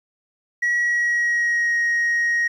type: tone with pitch glide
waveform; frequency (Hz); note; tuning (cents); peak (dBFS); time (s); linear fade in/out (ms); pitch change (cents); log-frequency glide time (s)
sine; 1920 to 1880.5; B6 to A#6; -49 to +15; -15; 0.62-2.48; 10; -36; 0.78-1.76
effects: tanh soft clip ceiling -16 dBFS + 9-bit